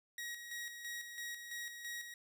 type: tone with tremolo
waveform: sawtooth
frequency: 1898 Hz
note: A#6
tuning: 31 cents sharp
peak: -38 dBFS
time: 0.18-2.14 s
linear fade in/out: 2 ms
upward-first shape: square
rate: 3 Hz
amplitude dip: 50%
effects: none